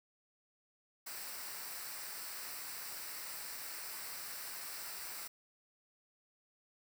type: noise with comb filter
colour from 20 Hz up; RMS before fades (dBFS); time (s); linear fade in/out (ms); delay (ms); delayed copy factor
white; -45; 1.06-5.28; 10; 0.3; -0.6
effects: none